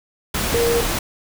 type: tone in noise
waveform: sine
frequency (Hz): 468.9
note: A#4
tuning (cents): +10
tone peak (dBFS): -16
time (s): 0.54-0.81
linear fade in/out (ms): 5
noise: pink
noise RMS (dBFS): -22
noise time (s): 0.34-0.99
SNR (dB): +3
effects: none